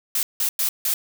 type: noise bursts at uneven times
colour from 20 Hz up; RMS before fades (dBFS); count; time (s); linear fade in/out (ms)
blue; -22; 4; 0.15-0.23 / 0.4-0.49 / 0.59-0.69 / 0.85-0.94; 2
effects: none